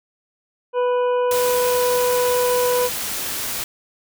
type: harmonic tone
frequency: 493.9 Hz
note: B4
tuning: in tune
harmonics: 1 / 2 / 3 / 5 / 6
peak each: -17 / -24 / -35 / -40 / -42 dBFS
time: 0.73-2.9 s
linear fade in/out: 50 ms
type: noise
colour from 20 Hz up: white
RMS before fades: -26 dBFS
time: 1.31-3.64 s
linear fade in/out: 2 ms
effects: none